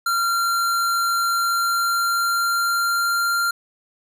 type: tone with pitch glide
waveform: square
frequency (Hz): 1377 to 1388.2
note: F6 to F6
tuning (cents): -25 to -11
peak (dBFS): -19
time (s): 0.06-3.51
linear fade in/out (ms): 5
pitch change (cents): +14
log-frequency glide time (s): 1.29-3.38
effects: none